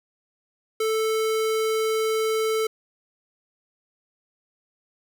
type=tone; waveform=square; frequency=440 Hz; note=A4; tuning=in tune; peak=-22 dBFS; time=0.8-2.67 s; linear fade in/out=5 ms; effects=none